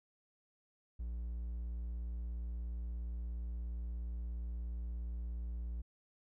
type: tone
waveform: triangle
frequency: 58.5 Hz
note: A#1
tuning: 7 cents sharp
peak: -36 dBFS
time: 0.99-5.82 s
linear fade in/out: 10 ms
effects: none